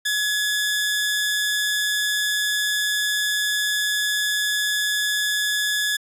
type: tone pair together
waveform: sawtooth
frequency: 1690 / 3564 Hz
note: G#6 / A7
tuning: +30 / +22 cents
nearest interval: octave + minor second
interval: 1292 cents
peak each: -18 / -23 dBFS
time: 0.05-5.97 s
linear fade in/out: 10 ms
effects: resampled to 32000 Hz